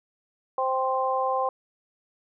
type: harmonic tone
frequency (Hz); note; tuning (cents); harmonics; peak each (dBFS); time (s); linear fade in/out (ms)
261.6; C4; 0; 2 / 3 / 4; -27 / -27 / -27; 0.58-1.49; 2
effects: none